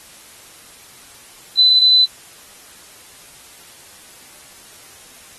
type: tone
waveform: sine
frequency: 4013 Hz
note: B7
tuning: 27 cents sharp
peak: -8 dBFS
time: 1.57-2.06 s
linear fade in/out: 20 ms
effects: white hiss -43 dBFS RMS until 5.38 s + AAC 32 kbps